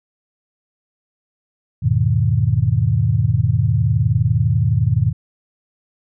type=chord; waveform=sine; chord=E major seventh; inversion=none; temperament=equal with one note detuned; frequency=82.93 / 103.83 / 123.47 / 155.56 Hz; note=E2 / G#2 / B2 / D#3; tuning=+11 / 0 / 0 / 0 cents; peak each=-23 / -17 / -17 / -21 dBFS; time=1.82-5.13 s; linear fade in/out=20 ms; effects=none